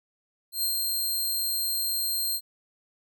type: tone with ADSR envelope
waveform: 10% pulse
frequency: 4186 Hz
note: C8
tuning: in tune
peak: -17 dBFS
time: 0.52-2.41 s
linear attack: 110 ms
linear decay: 93 ms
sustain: -2 dB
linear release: 60 ms
effects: none

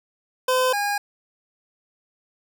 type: tone pair in turn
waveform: 25% pulse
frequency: 511 / 816.4 Hz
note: C5 / G#5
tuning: -41 / -30 cents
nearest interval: minor sixth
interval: 811 cents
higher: second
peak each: -14 / -18 dBFS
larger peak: first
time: 0.48-0.73 / 0.73-0.98 s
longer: neither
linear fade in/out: 5 ms
effects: none

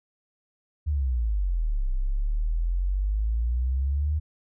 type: exponential two-way sweep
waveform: sine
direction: down then up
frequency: 77.78 to 31.56 to 77.78 Hz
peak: -22 dBFS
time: 0.86-4.2 s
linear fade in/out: 20 ms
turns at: 1.9 s
effects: none

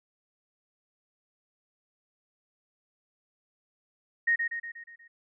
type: tone with echo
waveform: sine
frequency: 1862 Hz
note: A#6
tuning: 2 cents flat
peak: -21 dBFS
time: 4.27-4.36 s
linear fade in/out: 10 ms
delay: 120 ms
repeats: 6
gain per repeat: -5 dB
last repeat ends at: 5.08 s
effects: none

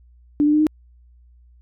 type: tone with pitch steps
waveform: sine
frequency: 293.7 / 298.5 / 303.4 / 308.3 Hz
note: D4 / D4 / D#4 / D#4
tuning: 0 / +28 / -44 / -16 cents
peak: -13 dBFS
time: 0.4-0.668 s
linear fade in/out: 0 ms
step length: 67 ms
effects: added 60 Hz sine -48 dBFS peak until 1.61 s

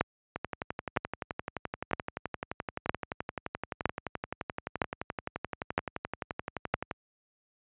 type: two click trains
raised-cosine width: 0.5 ms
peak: -9 / -18 dBFS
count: 8 / 77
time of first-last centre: 0.01-6.741 / 0.36-6.912 s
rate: 1.04 / 11.6 Hz
effects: high-pass 60 Hz 12 dB/octave + resampled to 8000 Hz

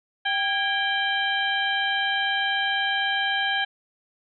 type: harmonic tone with a mistuned harmonic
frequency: 784 Hz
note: G5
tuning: in tune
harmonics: 1 / 2 / 3 / 4 / 5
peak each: -28 / -25 / -33 / -27 / -37 dBFS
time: 0.25-3.65 s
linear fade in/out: 10 ms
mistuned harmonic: 2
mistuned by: +75 cents
effects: none

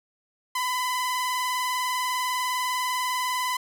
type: tone with vibrato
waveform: sawtooth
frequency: 1005 Hz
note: B5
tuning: 30 cents sharp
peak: -21 dBFS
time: 0.55-3.57 s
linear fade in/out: 5 ms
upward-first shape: triangle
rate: 20 Hz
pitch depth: 47 cents each way
effects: none

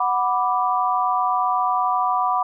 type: chord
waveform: sine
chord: B minor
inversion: second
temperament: equal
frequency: 740 / 987.8 / 1174.7 Hz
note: F#5 / B5 / D6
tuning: 0 / 0 / 0 cents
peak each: -22 dBFS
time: 0-2.43 s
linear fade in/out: 5 ms
effects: none

